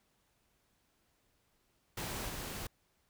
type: noise with level steps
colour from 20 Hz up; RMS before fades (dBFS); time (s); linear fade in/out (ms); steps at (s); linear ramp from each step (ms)
pink; -40 / -42; 1.97-2.67; 5; 2.28; 20
effects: pink hiss -75 dBFS RMS until 3.09 s